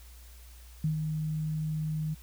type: tone with ADSR envelope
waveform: sine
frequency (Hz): 155.4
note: D#3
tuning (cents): -2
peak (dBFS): -24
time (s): 0.84-2.15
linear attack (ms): 4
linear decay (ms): 110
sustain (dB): -5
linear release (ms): 19
effects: added 60 Hz sine -48 dBFS peak until 2.22 s + white hiss -57 dBFS RMS until 2.22 s